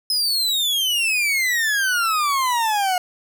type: exponential sweep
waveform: 40% pulse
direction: down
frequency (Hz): 5140 to 716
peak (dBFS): -17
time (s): 0.1-2.98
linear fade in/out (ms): 2
effects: none